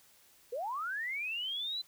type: linear sweep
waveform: sine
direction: up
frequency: 445.8 to 4063 Hz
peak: -34 dBFS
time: 0.52-1.82 s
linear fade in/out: 10 ms
effects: white hiss -63 dBFS RMS until 1.87 s